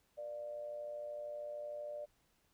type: tone with amplitude modulation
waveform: sine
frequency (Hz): 593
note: D5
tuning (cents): +17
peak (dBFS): -39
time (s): 0.17-2.06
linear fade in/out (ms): 20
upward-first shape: sine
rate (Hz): 113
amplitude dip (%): 50
effects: pink hiss -75 dBFS RMS until 2.53 s